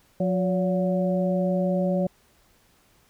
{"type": "harmonic tone with a mistuned harmonic", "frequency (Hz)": 180.6, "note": "F#3", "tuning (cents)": -42, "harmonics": [1, 2, 3, 4], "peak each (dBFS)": [-23, -32, -25, -36], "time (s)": [0.2, 2.07], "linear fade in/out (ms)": 5, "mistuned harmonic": 3, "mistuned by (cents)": 73, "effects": ["pink hiss -61 dBFS RMS until 3.09 s"]}